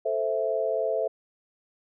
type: chord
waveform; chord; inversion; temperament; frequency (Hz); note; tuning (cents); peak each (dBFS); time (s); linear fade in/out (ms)
sine; A minor; none; equal; 440 / 523.3 / 659.3; A4 / C5 / E5; 0 / 0 / 0; -29 / -29 / -27; 0.05-1.08; 10
effects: none